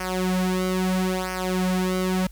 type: tone with flanger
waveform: sawtooth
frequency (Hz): 185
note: F#3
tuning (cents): 0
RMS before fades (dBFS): -24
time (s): 0-2.27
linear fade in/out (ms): 5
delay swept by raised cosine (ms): 0.26 to 4.26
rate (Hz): 0.76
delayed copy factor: -0.8
effects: added 50 Hz sine -40 dBFS peak until 2.31 s + white hiss -57 dBFS RMS until 2.31 s